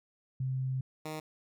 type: tone pair in turn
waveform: sine / 10% pulse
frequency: 130.81 / 155.56 Hz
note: C3 / D#3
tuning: 0 / 0 cents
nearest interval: minor third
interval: 300 cents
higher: second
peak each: -30 / -29 dBFS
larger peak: second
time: 0.4-0.81 / 1.05-1.2 s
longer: first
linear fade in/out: 5 ms
effects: none